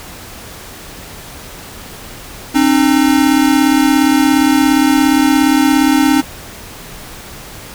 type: tone pair together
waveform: square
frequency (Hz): 267.5 / 304.7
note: C4 / D#4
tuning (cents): +38 / -36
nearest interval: major second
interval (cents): 226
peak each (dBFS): -12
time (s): 2.54-6.22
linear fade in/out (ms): 20
effects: pink hiss -32 dBFS RMS until 7.74 s